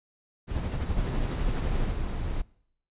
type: noise with tremolo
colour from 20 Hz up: brown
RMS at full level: -28 dBFS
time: 0.47-1.94 s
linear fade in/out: 50 ms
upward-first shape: sine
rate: 12 Hz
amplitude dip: 40%
type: noise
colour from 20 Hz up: brown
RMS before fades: -31 dBFS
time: 0.97-2.42 s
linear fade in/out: 10 ms
effects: noise-tail reverb RT60 0.7 s tail -23 dB re dry + resampled to 8000 Hz